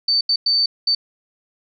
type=tone bursts at uneven times; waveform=sine; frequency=4560 Hz; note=C#8; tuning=48 cents sharp; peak=-14 dBFS; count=4; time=0.08-0.21 / 0.29-0.36 / 0.46-0.66 / 0.87-0.95 s; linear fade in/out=5 ms; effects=none